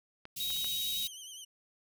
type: clicks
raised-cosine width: 0.3 ms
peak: -29 / -31 / -38 / -29 dBFS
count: 4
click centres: 0.254 / 0.504 / 0.565 / 0.645 s
type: band-stop noise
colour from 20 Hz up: white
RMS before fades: -40 dBFS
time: 0.36-1.08 s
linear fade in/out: 10 ms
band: 210 to 2500 Hz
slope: 48 dB/octave
type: tone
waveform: square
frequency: 3800 Hz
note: A#7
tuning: 33 cents sharp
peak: -34 dBFS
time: 0.4-1.07 s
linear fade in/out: 2 ms
type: tone with vibrato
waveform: 20% pulse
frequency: 3059 Hz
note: G7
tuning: 43 cents flat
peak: -39 dBFS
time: 0.47-1.45 s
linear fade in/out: 10 ms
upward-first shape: sine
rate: 10 Hz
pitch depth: 72 cents each way
effects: none